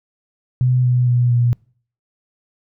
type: tone with pitch steps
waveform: sine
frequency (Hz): 126.2 / 124.25 / 122.32 / 120.43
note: B2 / B2 / B2 / B2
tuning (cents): +38 / +11 / -16 / -43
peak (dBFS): -12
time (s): 0.61-1.53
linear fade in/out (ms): 0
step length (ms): 230
effects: noise-tail reverb RT60 0.5 s tail -26 dB re dry